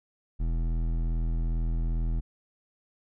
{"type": "tone with hard clipping", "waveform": "triangle", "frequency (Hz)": 41.2, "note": "E1", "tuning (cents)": 0, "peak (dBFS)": -27, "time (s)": [0.39, 2.21], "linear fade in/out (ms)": 20, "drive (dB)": 16, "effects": []}